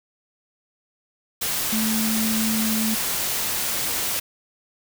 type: tone in noise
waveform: sine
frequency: 220 Hz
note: A3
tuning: in tune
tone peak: -22 dBFS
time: 1.72-2.95 s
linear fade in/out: 10 ms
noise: white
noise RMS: -25 dBFS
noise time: 1.41-4.2 s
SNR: 0 dB
effects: none